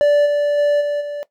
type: tone with level steps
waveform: triangle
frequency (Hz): 583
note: D5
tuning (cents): -13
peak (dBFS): -8 / -12 / -10 / -15 / -21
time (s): 0.01-1.23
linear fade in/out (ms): 0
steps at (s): 0.25 / 0.57 / 0.8 / 1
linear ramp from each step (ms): 20
effects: noise-tail reverb RT60 0.1 s tail -17 dB re dry